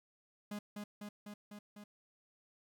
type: tone with echo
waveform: 45% pulse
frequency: 207.2 Hz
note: G#3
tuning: 4 cents flat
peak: -40 dBFS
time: 0.51-0.59 s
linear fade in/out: 5 ms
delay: 250 ms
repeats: 5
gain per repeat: -2 dB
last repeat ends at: 1.84 s
effects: none